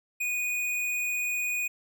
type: tone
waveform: square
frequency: 2471 Hz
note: D#7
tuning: 13 cents flat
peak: -28 dBFS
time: 0.2-1.68 s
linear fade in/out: 10 ms
effects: none